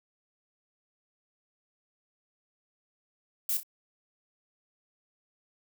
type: noise with echo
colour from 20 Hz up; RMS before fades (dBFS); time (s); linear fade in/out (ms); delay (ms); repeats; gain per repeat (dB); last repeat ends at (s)
violet; -29; 3.49-3.57; 2; 31; 2; -9; 3.632
effects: none